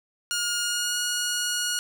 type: tone with pitch glide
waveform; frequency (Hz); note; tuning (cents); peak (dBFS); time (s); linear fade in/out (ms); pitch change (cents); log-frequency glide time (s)
10% pulse; 1425 to 1444.9; F6 to F#6; +34 to -42; -16; 0.31-1.79; 0; +24; 0.61-0.98
effects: none